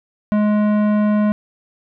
sine tone with tanh clipping, 210 Hz, G#3, 19 cents sharp, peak -15 dBFS, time 0.32-1.32 s, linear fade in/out 0 ms, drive 15 dB, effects none

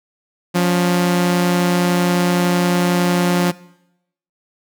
sawtooth tone pair together, 176.7 / 280.5 Hz, F3 / C#4, +21 / +21 cents, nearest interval minor sixth, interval 800 cents, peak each -10 / -20 dBFS, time 0.54-3.52 s, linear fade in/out 20 ms, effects noise-tail reverb RT60 0.8 s tail -20 dB re dry

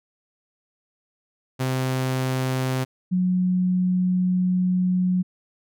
sawtooth / sine tone pair in turn, 130 / 182.42 Hz, C3 / F#3, -11 / -24 cents, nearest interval tritone, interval 587 cents, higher second, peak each -18 dBFS, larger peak neither, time 1.59-2.85 / 3.11-5.23 s, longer second, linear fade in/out 20 ms, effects none

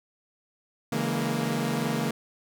sawtooth chord, A# half-diminished seventh, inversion first, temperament equal with one note detuned, 141.5 / 164.81 / 207.7 / 233.1 Hz, C#3 / E3 / G#3 / A#3, +36 / 0 / 0 / 0 cents, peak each -28 / -28 / -30 / -25 dBFS, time 0.92-2.11 s, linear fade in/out 5 ms, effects none

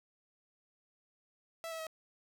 sawtooth tone with pitch steps, 659.3 / 649.1 / 639.1 Hz, E5 / E5 / D#5, 0 / -27 / +46 cents, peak -36 dBFS, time 1.64-1.868 s, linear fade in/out 0 ms, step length 76 ms, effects none

